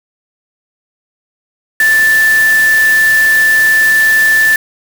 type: tone in noise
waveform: sine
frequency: 1760 Hz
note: A6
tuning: in tune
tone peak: -6 dBFS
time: 1.8-4.56 s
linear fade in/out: 2 ms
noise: white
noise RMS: -21 dBFS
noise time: 1.8-4.56 s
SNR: +12 dB
effects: none